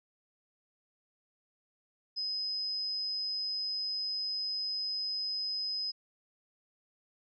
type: tone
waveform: sine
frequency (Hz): 5050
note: D#8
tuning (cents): +25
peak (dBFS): -32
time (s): 2.16-5.92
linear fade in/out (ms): 20
effects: none